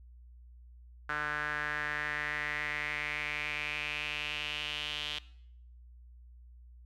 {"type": "tone with band-pass filter sweep", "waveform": "sawtooth", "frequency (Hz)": 149.4, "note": "D3", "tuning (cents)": 30, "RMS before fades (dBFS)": -36, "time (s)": [1.09, 5.19], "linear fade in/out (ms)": 5, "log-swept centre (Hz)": [1500, 3200], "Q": 4.9, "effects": ["noise-tail reverb RT60 0.7 s tail -20 dB re dry", "added 60 Hz sine -51 dBFS peak until 6.85 s"]}